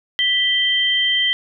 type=tone pair together; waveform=sine; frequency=1975.5 / 3136 Hz; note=B6 / G7; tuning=0 / 0 cents; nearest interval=minor sixth; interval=800 cents; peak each=-20 / -16 dBFS; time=0.19-1.33 s; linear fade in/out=0 ms; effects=none